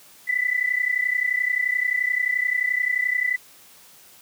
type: tone pair together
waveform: sine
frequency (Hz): 1975.5 / 2007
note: B6 / B6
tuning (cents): 0 / +27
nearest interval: unison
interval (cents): 27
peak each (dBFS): -23 / -23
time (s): 0.27-3.37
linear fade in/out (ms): 20
effects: white hiss -50 dBFS RMS until 4.21 s + high-pass 80 Hz 12 dB/octave